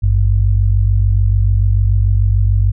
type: tone pair together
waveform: sine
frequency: 52.07 / 98.9 Hz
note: G#1 / G2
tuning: +5 / +16 cents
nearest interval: major seventh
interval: 1111 cents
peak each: -12 dBFS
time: 0.02-2.72 s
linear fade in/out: 20 ms
effects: none